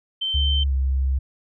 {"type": "tone", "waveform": "sine", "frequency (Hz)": 3104, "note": "G7", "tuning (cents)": -18, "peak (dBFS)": -22, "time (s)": [0.21, 0.64], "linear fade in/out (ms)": 10}
{"type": "tone with pitch glide", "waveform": "sine", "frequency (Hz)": [69.3, 66.48], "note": ["C#2", "C2"], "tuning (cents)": [0, 28], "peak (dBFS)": -18, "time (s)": [0.34, 1.19], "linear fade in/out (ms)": 10, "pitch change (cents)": -72, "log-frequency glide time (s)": [0.67, 0.73]}
{"effects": []}